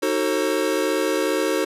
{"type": "chord", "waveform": "square", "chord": "D# diminished seventh", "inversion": "none", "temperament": "just", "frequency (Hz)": [311.1, 373.4, 448, 537.6], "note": ["D#4", "F#4", "A4", "C5"], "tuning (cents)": [0, 16, 31, 47], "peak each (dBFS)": -26, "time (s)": [0.02, 1.65], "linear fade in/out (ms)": 10, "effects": ["resampled to 32000 Hz"]}